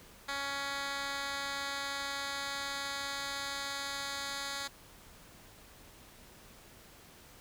10% pulse tone with band-pass filter sweep, 278.9 Hz, C#4, 11 cents sharp, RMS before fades -38 dBFS, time 0.28-4.68 s, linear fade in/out 10 ms, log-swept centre 2900 to 4500 Hz, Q 0.8, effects pink hiss -56 dBFS RMS until 7.4 s

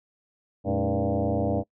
sine tone with frequency modulation, 185 Hz, F#3, in tune, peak -22 dBFS, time 0.64-1.64 s, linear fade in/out 50 ms, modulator 99.7 Hz, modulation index 5.1, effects noise-tail reverb RT60 0.1 s tail -24 dB re dry

